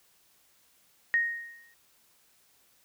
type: tone with exponential decay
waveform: sine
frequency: 1864.7 Hz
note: A#6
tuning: in tune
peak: -20 dBFS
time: 1.14-1.74 s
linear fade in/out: 0 ms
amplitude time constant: 130 ms
effects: white hiss -65 dBFS RMS until 2.84 s